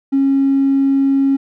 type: tone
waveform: triangle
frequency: 273.3 Hz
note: C#4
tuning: 24 cents flat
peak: -7 dBFS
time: 0.12-1.37 s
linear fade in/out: 20 ms
effects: tanh soft clip ceiling -8 dBFS